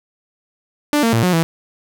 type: tone with pitch steps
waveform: sawtooth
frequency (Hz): 294.6 / 229 / 114.8 / 181 / 164.6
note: D4 / A#3 / A#2 / F#3 / E3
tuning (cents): +6 / -31 / -26 / -38 / -2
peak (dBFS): -9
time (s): 0.93-1.43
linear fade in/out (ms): 0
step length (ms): 100
effects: none